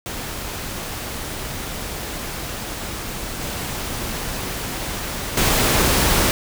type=noise with level steps; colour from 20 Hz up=pink; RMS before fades=-29 / -27 / -17 dBFS; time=0.06-6.31 s; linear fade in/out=0 ms; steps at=3.41 / 5.37 s; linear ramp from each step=5 ms; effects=none